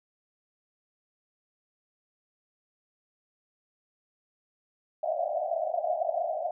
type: band-pass noise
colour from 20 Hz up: pink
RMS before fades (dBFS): -30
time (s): 5.03-6.51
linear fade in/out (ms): 5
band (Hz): 620 to 720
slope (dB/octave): 96
effects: none